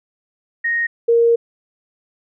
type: tone pair in turn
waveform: sine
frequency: 1864.7 / 466.2 Hz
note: A#6 / A#4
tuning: 0 / 0 cents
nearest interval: 2 octaves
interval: 2400 cents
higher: first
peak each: -16 / -10 dBFS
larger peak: second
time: 0.64-0.87 / 1.08-1.36 s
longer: second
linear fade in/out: 10 ms
effects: none